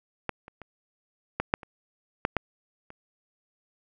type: clicks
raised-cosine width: 0.5 ms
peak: -13 / -29 / -27 / -11 / -6 / -28 / -8 / -9 / -29 dBFS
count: 9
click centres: 0.293 / 0.481 / 0.617 / 1.4 / 1.539 / 1.632 / 2.251 / 2.367 / 2.904 s
effects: none